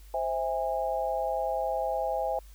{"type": "chord", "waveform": "sine", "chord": "C augmented", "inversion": "none", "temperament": "just", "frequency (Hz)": [523.3, 654.1, 817.6], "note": ["C5", "E5", "G#5"], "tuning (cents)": [0, -14, -27], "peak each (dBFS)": [-32, -31, -31], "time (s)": [0.14, 2.39], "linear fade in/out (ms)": 2, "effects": ["added 50 Hz sine -47 dBFS peak until 2.54 s", "white hiss -60 dBFS RMS until 2.54 s"]}